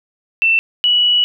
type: tone pair in turn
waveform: sine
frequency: 2677 / 2938 Hz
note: E7 / F#7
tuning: +26 / -13 cents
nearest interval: major second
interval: 161 cents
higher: second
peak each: -10 dBFS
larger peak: neither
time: 0.42-0.59 / 0.84-1.24 s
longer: second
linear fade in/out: 0 ms
effects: none